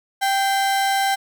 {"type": "tone pair together", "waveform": "35% pulse", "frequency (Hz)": [784, 2058], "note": ["G5", "C7"], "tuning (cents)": [0, -29], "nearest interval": "octave + perfect fourth", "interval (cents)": 1671, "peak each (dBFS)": [-16, -27], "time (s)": [0.21, 1.16], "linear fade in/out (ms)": 20, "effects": []}